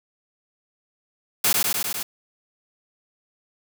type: noise with echo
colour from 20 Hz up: white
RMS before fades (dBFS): -19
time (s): 1.44-1.53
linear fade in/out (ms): 5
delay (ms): 100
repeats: 5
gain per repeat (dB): -2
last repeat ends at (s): 2.03
effects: none

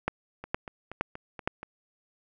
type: two click trains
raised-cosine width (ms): 0.5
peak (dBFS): -24 / -11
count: 6 / 4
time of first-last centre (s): 0.44-1.63 / 0.08-1.475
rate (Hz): 4.2 / 2.15
effects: none

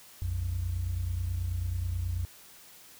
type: tone pair together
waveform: sine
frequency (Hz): 59.64 / 88.9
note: A#1 / F2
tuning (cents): +40 / +31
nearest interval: perfect fifth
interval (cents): 691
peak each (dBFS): -33 / -29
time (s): 0.22-2.25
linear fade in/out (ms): 0
effects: tanh soft clip ceiling -23 dBFS + white hiss -53 dBFS RMS until 2.99 s

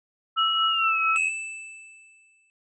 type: tone with tremolo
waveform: sine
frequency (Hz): 1322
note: E6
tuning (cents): +5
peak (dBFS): -20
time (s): 0.36-1.18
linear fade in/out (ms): 20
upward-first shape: triangle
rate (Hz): 4.4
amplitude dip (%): 60
type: tone with pitch glide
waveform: sine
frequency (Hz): 2900 to 2554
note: F#7 to D#7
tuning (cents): -35 to +45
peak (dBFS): -23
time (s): 0.37-1.3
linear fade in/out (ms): 20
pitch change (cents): -220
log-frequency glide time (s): 0.69-0.99
type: tone with exponential decay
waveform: square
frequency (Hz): 2637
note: E7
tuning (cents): 0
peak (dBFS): -24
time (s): 1.16-2.5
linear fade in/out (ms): 0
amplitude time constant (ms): 290
effects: resampled to 22050 Hz

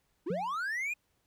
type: linear sweep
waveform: triangle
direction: up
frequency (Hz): 289.8 to 2500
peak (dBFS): -30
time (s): 0.26-0.94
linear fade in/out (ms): 10
type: tone with exponential decay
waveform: sine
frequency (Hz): 179.7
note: F3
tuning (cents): +50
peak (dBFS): -30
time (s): 0.3-0.56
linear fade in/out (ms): 5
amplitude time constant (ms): 56
effects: pink hiss -75 dBFS RMS until 1.26 s

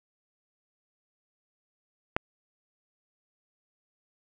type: click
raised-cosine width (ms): 0.5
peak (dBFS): -9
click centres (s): 2.165
effects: none

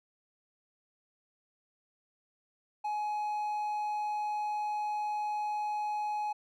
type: tone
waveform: triangle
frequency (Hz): 841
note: G#5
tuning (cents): +22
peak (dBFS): -29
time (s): 2.84-6.33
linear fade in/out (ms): 10
effects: none

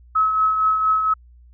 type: tone with tremolo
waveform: sine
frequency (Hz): 1287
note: E6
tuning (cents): -42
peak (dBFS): -13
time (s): 0.15-1.14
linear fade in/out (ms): 10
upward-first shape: triangle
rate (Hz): 4.3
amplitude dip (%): 50
effects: added 60 Hz sine -45 dBFS peak until 1.53 s

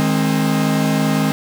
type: chord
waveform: 45% pulse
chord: Ab major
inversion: second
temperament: equal with one note detuned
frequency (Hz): 155.56 / 207.7 / 265.9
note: Eb3 / Ab3 / C4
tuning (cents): 0 / 0 / +28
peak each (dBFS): -19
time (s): 0-1.32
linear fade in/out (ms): 0
effects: 7-bit

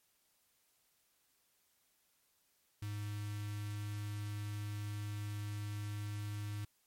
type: tone with notch filter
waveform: square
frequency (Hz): 103.83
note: G#2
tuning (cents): 0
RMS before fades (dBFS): -41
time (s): 2.82-6.65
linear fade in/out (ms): 5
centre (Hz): 590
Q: 0.5
effects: white hiss -75 dBFS RMS until 6.86 s + MP3 64 kbps

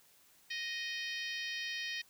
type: harmonic tone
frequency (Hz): 622.3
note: D#5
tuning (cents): 0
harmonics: 3 / 4 / 5 / 6 / 7 / 8 / 9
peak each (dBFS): -41 / -43 / -45 / -47 / -48 / -49 / -50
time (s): 0.5-2.02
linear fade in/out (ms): 10
effects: white hiss -65 dBFS RMS until 2.09 s

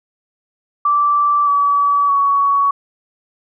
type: tone with pitch steps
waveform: sine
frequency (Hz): 1166 / 1144 / 1122.4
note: D6 / D6 / C#6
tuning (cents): -13 / -46 / +21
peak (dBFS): -11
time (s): 0.85-2.71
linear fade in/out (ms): 5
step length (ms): 620
effects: none

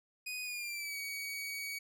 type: tone with pitch glide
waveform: sawtooth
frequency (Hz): 2489 to 2256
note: D#7 to C#7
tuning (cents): 0 to +30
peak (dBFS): -35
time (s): 0.26-1.79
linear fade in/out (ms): 10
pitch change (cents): -170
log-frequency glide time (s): 0.43-0.98
effects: none

